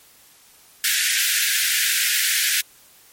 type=high-pass noise; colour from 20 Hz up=pink; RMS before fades=-20 dBFS; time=0.84-2.61 s; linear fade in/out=2 ms; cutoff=1500 Hz; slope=96 dB/octave; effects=white hiss -51 dBFS RMS until 3.12 s + MP3 64 kbps